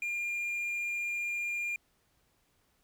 triangle tone with quantisation, 2405 Hz, D7, 41 cents sharp, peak -30 dBFS, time 0.02-1.76 s, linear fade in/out 2 ms, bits 10, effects pink hiss -72 dBFS RMS until 2.83 s

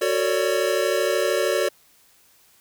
square chord, D major seventh, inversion first, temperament equal with one note detuned, 370 / 449.8 / 554.4 / 587.3 Hz, F#4 / A4 / C#5 / D5, 0 / +38 / 0 / 0 cents, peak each -26 dBFS, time 0.01-1.69 s, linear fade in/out 10 ms, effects white hiss -57 dBFS RMS until 2.6 s

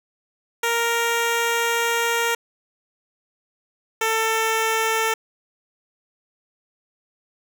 10% pulse tone pair in turn, 466.2 / 445.9 Hz, A#4 / A4, 0 / +23 cents, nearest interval minor second, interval 77 cents, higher first, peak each -11 dBFS, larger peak neither, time 0.63-2.35 / 4.01-5.14 s, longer first, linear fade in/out 5 ms, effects none

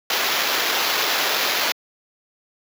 violet noise with sample-and-hold, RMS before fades -21 dBFS, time 0.1-1.72 s, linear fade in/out 2 ms, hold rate 8820 Hz, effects high-pass 400 Hz 12 dB/octave

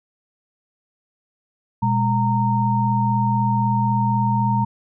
sine tone cluster, 120.6 / 204.5 / 923 Hz, B2 / G#3 / A#5, -41 / -26 / -17 cents, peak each -20 / -22 / -20 dBFS, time 1.82-4.65 s, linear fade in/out 10 ms, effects none

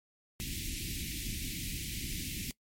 pink band-stop noise, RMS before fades -38 dBFS, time 0.4-2.51 s, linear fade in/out 0 ms, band 330 to 2100 Hz, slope 48 dB/octave, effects noise-tail reverb RT60 0.1 s tail -21 dB re dry + MP3 64 kbps

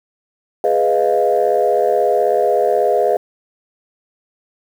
sine chord, F half-diminished seventh, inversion first, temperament equal, 415.3 / 493.9 / 622.3 / 698.5 Hz, Ab4 / Cb5 / Eb5 / F5, 0 / 0 / 0 / 0 cents, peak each -17 dBFS, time 0.64-3.17 s, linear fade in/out 2 ms, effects tanh soft clip ceiling -4 dBFS + 7-bit

